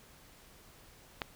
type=click; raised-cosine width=0.3 ms; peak=-17 dBFS; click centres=1.218 s; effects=pink hiss -58 dBFS RMS until 1.35 s